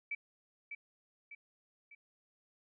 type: tone with echo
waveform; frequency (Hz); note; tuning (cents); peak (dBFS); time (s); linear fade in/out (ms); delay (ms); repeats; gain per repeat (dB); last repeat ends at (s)
sine; 2304; D7; -34; -35; 0.11-0.15; 5; 600; 3; -6; 1.95
effects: none